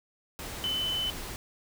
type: tone in noise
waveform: sine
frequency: 3026 Hz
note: F#7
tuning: 38 cents sharp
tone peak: -28 dBFS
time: 0.64-1.1 s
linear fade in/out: 0 ms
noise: pink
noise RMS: -39 dBFS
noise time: 0.39-1.36 s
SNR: +8 dB
effects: none